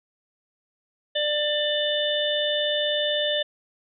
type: harmonic tone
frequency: 594 Hz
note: D5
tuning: 20 cents sharp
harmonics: 1 / 3 / 5 / 6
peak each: -25 / -31 / -28 / -27 dBFS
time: 1.15-3.43 s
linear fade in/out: 10 ms
effects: none